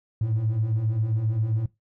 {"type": "beating tone pair", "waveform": "triangle", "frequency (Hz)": [104.7, 112.2], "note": ["G#2", "A2"], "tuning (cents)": [15, 34], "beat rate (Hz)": 7.5, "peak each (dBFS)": [-26, -19], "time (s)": [0.21, 1.66], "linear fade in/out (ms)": 5, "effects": ["noise-tail reverb RT60 0.2 s tail -23 dB re dry", "tanh soft clip ceiling -18 dBFS"]}